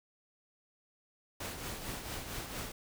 pink noise with tremolo, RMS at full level -39 dBFS, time 1.4-2.72 s, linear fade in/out 5 ms, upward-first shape triangle, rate 4.4 Hz, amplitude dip 55%, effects none

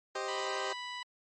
20% pulse chord, C minor, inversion second, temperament equal, 392 / 523.3 / 622.3 Hz, G4 / C5 / Eb5, 0 / 0 / 0 cents, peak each -33 / -34 / -35 dBFS, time 0.15-0.73 s, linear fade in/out 5 ms
15% pulse tone, 987.8 Hz, B5, in tune, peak -32 dBFS, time 0.28-1.03 s, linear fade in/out 5 ms
effects low-pass 11000 Hz 12 dB/octave + MP3 32 kbps

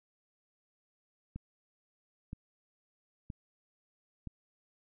click train, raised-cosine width 5 ms, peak -28 dBFS, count 4, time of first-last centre 1.36-4.273 s, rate 1.03 Hz, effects none

